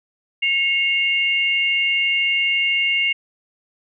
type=tone pair together; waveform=sine; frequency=2174 / 2794 Hz; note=C#7 / F7; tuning=-34 / 0 cents; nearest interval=major third; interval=434 cents; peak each=-19 dBFS; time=0.42-3.13 s; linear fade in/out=10 ms; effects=none